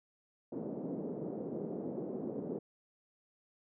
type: band-pass noise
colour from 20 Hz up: white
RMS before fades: -40 dBFS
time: 0.52-2.59 s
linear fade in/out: 5 ms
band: 170 to 450 Hz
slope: 24 dB/octave
effects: none